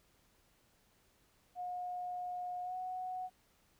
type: tone with pitch glide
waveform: sine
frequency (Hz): 720 to 738.1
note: F#5 to F#5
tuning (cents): -47 to -4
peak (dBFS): -38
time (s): 1.55-3.3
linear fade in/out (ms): 50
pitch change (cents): +43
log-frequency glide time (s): 2.63-2.75
effects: pink hiss -71 dBFS RMS until 3.79 s